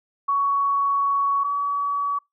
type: tone pair in turn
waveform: sine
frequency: 1119 / 1137.2 Hz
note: C#6 / C#6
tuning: +16 / +44 cents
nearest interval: unison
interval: 28 cents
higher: second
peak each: -18 / -21 dBFS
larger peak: first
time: 0.28-1.44 / 1.44-2.19 s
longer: first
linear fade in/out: 10 ms
effects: noise-tail reverb RT60 0.2 s tail -26 dB re dry